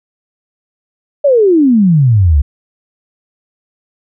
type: exponential sweep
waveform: sine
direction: down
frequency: 595 to 66 Hz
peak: -5 dBFS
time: 1.24-2.42 s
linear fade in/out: 10 ms
effects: none